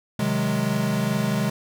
square chord, Ab dominant seventh, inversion first, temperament equal, 130.81 / 155.56 / 185 / 207.7 Hz, C3 / Eb3 / Gb3 / Ab3, 0 / 0 / 0 / 0 cents, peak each -28 / -29 / -30 / -25 dBFS, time 0.19-1.5 s, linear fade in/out 5 ms, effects none

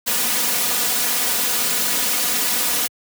white noise with comb filter, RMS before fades -20 dBFS, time 0.06-2.88 s, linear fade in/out 20 ms, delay 4.1 ms, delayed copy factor +0.85, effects high-pass 100 Hz 12 dB/octave

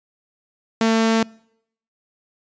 sawtooth tone, 224.8 Hz, A3, 37 cents sharp, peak -11 dBFS, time 0.81-1.23 s, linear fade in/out 2 ms, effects noise-tail reverb RT60 0.7 s tail -25 dB re dry + resampled to 16000 Hz

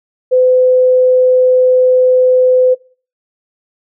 sine tone, 508 Hz, B4, 49 cents sharp, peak -6 dBFS, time 0.31-2.75 s, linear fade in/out 20 ms, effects noise-tail reverb RT60 0.4 s tail -21 dB re dry

